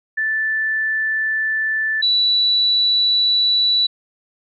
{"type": "tone pair in turn", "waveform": "sine", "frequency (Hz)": [1758, 3947], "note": ["A6", "B7"], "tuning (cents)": [-2, -2], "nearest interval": "octave + major second", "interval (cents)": 1400, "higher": "second", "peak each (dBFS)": [-17, -13], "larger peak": "second", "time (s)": [[0.17, 2.02], [2.02, 3.87]], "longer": "neither", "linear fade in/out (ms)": 10, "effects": []}